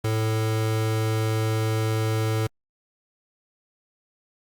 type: tone pair together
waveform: square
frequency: 110 / 440.8 Hz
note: A2 / A4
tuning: 0 / +3 cents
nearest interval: 2 octaves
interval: 2403 cents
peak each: -23 / -31 dBFS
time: 0.04-2.47 s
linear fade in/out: 5 ms
effects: Opus 48 kbps